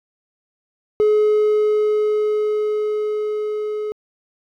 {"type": "tone with level ramp", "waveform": "triangle", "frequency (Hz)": 424.3, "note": "G#4", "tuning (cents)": 37, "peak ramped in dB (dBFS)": [-9, -20], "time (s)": [1, 3.92], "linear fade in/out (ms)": 0, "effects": ["tanh soft clip ceiling -6 dBFS"]}